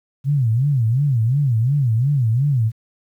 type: tone with vibrato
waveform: sine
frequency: 127.2 Hz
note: C3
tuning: 48 cents flat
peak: -14 dBFS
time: 0.24-2.72 s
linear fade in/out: 50 ms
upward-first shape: sine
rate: 2.8 Hz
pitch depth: 250 cents each way
effects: 9-bit